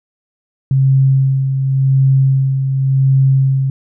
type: tone with tremolo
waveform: sine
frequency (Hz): 134.4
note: C3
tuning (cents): +47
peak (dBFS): -7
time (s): 0.71-3.7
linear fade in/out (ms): 2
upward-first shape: sine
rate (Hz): 0.9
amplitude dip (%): 50
effects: none